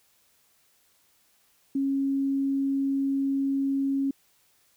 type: tone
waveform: sine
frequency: 273.8 Hz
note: C#4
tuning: 21 cents flat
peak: -23 dBFS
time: 1.75-4.11 s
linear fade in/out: 5 ms
effects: white hiss -65 dBFS RMS until 4.76 s